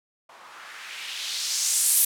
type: noise with low-pass filter sweep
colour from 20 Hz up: violet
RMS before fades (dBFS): -27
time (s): 0.29-2.05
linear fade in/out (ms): 5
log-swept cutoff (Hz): 850 to 12000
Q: 1.7
effects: none